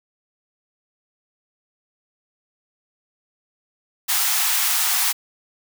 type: high-pass noise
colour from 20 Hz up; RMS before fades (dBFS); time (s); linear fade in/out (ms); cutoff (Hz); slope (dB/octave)
white; -20; 4.08-5.13; 20; 710; 96
effects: none